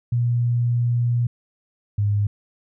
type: tone pair in turn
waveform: sine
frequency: 120 / 102.83 Hz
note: B2 / G#2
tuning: -49 / -17 cents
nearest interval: minor third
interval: 268 cents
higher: first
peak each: -17 dBFS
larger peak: neither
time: 0.12-1.27 / 1.98-2.27 s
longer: first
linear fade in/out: 5 ms
effects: none